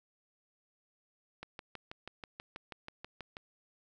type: click train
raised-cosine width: 0.3 ms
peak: -27 dBFS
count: 13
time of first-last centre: 1.43-3.369 s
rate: 6.19 Hz
effects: none